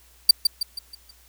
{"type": "tone with echo", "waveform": "40% pulse", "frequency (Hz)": 4653, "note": "D8", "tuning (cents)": -17, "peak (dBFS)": -6, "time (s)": [0.29, 0.31], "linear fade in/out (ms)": 5, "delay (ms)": 160, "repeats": 5, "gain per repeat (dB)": -7, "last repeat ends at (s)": 1.11, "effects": ["added 60 Hz sine -56 dBFS peak until 1.28 s", "white hiss -56 dBFS RMS until 1.28 s"]}